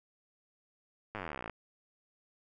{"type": "slowing click train", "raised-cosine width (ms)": 0.5, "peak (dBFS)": -24, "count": 27, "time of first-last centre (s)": [1.15, 1.497], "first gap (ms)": 9, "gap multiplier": 1.03, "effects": []}